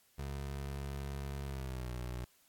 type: tone with pitch glide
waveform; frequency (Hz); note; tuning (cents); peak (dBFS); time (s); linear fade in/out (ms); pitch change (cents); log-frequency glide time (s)
25% pulse; 69.3 to 61.38; C#2 to B1; 0 to -10; -35; 0.18-2.25; 10; -210; 1.45-1.89
effects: white hiss -69 dBFS RMS until 2.48 s + AAC 64 kbps